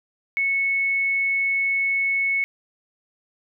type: tone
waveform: sine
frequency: 2204 Hz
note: C#7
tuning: 11 cents flat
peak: -19 dBFS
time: 0.37-2.44 s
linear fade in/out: 0 ms
effects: none